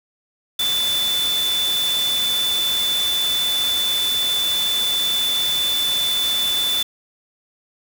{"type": "tone in noise", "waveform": "sine", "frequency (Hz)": 3503, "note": "A7", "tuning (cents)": -8, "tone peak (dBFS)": -18, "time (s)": [0.59, 6.83], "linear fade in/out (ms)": 5, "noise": "white", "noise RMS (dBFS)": -27, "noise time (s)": [0.59, 6.83], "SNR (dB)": 6, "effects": []}